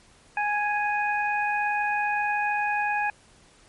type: harmonic tone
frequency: 830.6 Hz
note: G#5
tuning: in tune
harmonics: 1 / 2 / 3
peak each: -25 / -28 / -30 dBFS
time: 0.37-3.1 s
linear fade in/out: 2 ms
effects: pink hiss -56 dBFS RMS until 3.68 s + MP3 48 kbps